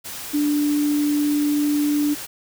sine tone in noise, 293.7 Hz, D4, in tune, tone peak -17 dBFS, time 0.33-2.15 s, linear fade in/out 20 ms, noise white, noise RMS -33 dBFS, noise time 0.04-2.27 s, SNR +13 dB, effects none

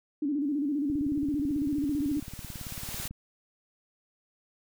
sine tone with vibrato, 288.1 Hz, D4, 33 cents flat, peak -26 dBFS, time 0.22-2.2 s, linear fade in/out 5 ms, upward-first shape square, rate 15 Hz, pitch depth 82 cents each way
white noise with exponential growth, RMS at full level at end -36 dBFS, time 0.41-3.08 s, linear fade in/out 5 ms, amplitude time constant 580 ms
click train, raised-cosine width 5 ms, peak -28 dBFS, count 41, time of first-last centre 0.9-3.11 s, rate 18.1 Hz
effects none

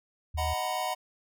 sine tone, 77.78 Hz, D#2, in tune, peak -30 dBFS, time 0.34-0.54 s, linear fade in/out 10 ms
square chord, B major seventh, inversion first, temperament equal with one note detuned, 622.3 / 740 / 932.3 / 999.8 Hz, D#5 / F#5 / A#5 / B5, 0 / 0 / 0 / +21 cents, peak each -37 / -33 / -38 / -36 dBFS, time 0.37-0.95 s, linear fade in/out 20 ms
effects none

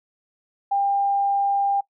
sine tone, 798 Hz, G5, 31 cents sharp, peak -18 dBFS, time 0.71-1.81 s, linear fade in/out 10 ms, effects noise-tail reverb RT60 0.1 s tail -21 dB re dry

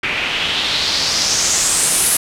white noise with low-pass filter sweep, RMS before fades -17 dBFS, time 0.03-2.17 s, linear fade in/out 5 ms, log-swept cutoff 2300 to 11000 Hz, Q 3.2, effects none

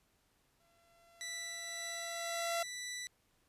sawtooth tone with exponential growth, 679 Hz, F5, 49 cents flat, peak -29 dBFS, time 0.6-2.63 s, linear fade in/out 5 ms, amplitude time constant 440 ms
15% pulse tone with tremolo, 1975.5 Hz, B6, in tune, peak -34 dBFS, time 1.21-3.07 s, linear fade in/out 0 ms, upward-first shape triangle, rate 1.9 Hz, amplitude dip 25%
effects pink hiss -74 dBFS RMS until 3.48 s + resampled to 32000 Hz

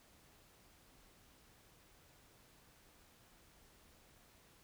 silence, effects pink hiss -66 dBFS RMS until 4.63 s

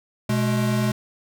square tone pair together, 123.1 / 211.8 Hz, B2 / G#3, -5 / +34 cents, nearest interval major sixth, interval 939 cents, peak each -23 dBFS, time 0.29-0.92 s, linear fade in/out 5 ms, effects none

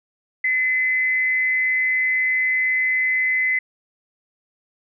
sine tone with frequency modulation, 2037 Hz, C7, 47 cents flat, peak -17 dBFS, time 0.44-3.59 s, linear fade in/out 5 ms, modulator 278 Hz, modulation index 0.24, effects none

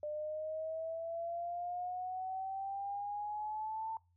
sine exponential sweep, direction up, 597 to 896 Hz, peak -37 dBFS, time 0.03-3.97 s, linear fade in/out 2 ms, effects noise-tail reverb RT60 0.3 s tail -23 dB re dry + added 87 Hz sine -69 dBFS peak until 4.16 s

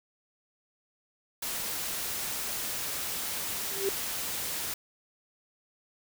white noise, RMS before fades -34 dBFS, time 1.42-4.74 s, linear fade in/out 5 ms
sine tone with exponential growth, 392 Hz, G4, in tune, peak -23 dBFS, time 3.62-3.89 s, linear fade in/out 2 ms, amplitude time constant 58 ms
effects none

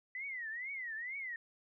sine tone with vibrato, 1975.5 Hz, B6, in tune, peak -39 dBFS, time 0.15-1.36 s, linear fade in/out 2 ms, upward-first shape triangle, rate 2.2 Hz, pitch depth 240 cents each way, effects none

